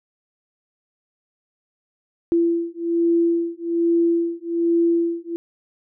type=beating tone pair; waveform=sine; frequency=337.3 / 338.5 Hz; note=E4 / E4; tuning=+40 / +46 cents; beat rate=1.2 Hz; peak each=-20 dBFS; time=2.32-5.36 s; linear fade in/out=0 ms; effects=none